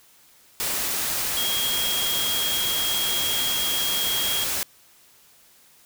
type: tone in noise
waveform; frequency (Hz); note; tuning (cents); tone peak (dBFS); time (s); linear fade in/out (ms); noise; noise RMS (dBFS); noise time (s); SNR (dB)
sine; 3266; G#7; -30; -25; 1.37-4.44; 0; white; -26; 0.6-4.63; -2
effects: white hiss -55 dBFS RMS until 5.85 s